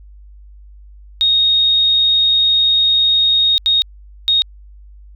sine tone bursts at uneven times, 3729 Hz, A#7, in tune, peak -10 dBFS, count 3, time 1.21-3.58 / 3.66-3.82 / 4.28-4.42 s, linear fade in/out 0 ms, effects added 50 Hz sine -37 dBFS peak until 5.15 s

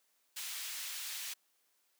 pink high-pass noise, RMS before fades -42 dBFS, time 0.36-1.34 s, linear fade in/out 10 ms, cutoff 2500 Hz, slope 12 dB/octave, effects white hiss -75 dBFS RMS until 1.99 s + high-pass 300 Hz 12 dB/octave

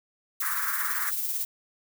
violet noise with tremolo, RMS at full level -28 dBFS, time 0.4-1.45 s, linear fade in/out 5 ms, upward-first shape sine, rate 18 Hz, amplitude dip 40%
white band-pass noise, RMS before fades -34 dBFS, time 0.41-1.11 s, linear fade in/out 20 ms, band 1100 to 1900 Hz, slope 48 dB/octave
effects none

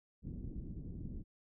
pink low-pass noise, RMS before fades -44 dBFS, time 0.22-1.24 s, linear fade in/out 50 ms, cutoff 290 Hz, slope 24 dB/octave, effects none

